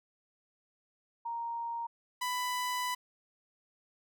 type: tone pair in turn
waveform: sine / sawtooth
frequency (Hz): 932.3 / 994.9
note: A#5 / B5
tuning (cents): 0 / +12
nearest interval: minor second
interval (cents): 112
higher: second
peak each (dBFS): -34 / -28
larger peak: second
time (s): 1.25-1.87 / 2.21-2.95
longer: second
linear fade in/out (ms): 10
effects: none